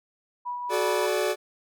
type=tone with tremolo; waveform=sine; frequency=977 Hz; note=B5; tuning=19 cents flat; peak=-28 dBFS; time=0.45-1.07 s; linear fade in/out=20 ms; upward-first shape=triangle; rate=5.2 Hz; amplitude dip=35%
type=chord; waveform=40% pulse; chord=D major; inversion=first; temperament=equal with one note detuned; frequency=370 / 429.2 / 587.3 Hz; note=F#4 / A4 / D5; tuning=0 / -43 / 0 cents; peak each=-27 dBFS; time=0.69-1.36 s; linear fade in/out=50 ms
effects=none